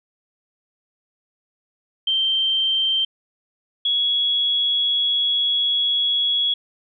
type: tone pair in turn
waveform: sine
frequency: 3136 / 3348 Hz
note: G7 / G#7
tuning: 0 / +13 cents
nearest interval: minor second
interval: 113 cents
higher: second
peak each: -17 dBFS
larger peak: neither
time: 2.07-3.05 / 3.85-6.54 s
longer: second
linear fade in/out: 5 ms
effects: none